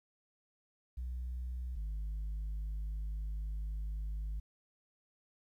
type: tone pair in turn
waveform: sine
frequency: 61.74 / 51.92 Hz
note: B1 / G#1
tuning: 0 / 0 cents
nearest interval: minor third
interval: 300 cents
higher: first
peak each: -35 / -33 dBFS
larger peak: second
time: 0.97-1.76 / 1.76-4.4 s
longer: second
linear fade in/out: 10 ms
effects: tanh soft clip ceiling -35 dBFS + 12-bit